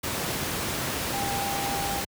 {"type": "tone in noise", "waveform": "sine", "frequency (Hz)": 798, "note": "G5", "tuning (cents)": 31, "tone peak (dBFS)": -30, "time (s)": [1.13, 2.01], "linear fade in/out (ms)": 10, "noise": "pink", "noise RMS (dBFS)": -29, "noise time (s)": [0.03, 2.05], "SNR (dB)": -4, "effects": ["high-pass 80 Hz 12 dB/octave"]}